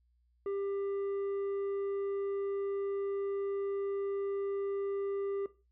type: tone with tanh clipping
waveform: sine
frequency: 396.9 Hz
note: G4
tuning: 22 cents sharp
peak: -34 dBFS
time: 0.46-5.46 s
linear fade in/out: 2 ms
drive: 7 dB
effects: noise-tail reverb RT60 0.3 s tail -17 dB re dry + added 60 Hz sine -68 dBFS peak until 5.71 s